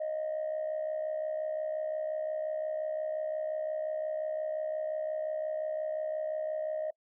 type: tone with amplitude modulation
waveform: sine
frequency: 622.3 Hz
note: D#5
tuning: in tune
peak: -27 dBFS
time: 0-6.91 s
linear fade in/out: 10 ms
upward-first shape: sine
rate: 65.7 Hz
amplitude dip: 65%
effects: noise-tail reverb RT60 0.1 s tail -26 dB re dry + tanh soft clip ceiling -27 dBFS